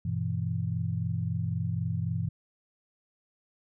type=chord; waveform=sine; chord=E minor; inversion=first; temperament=equal with one note detuned; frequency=98 / 121.7 / 164.81 Hz; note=G2 / B2 / E3; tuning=0 / -25 / 0 cents; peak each=-32 dBFS; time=0.05-2.29 s; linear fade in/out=5 ms; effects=none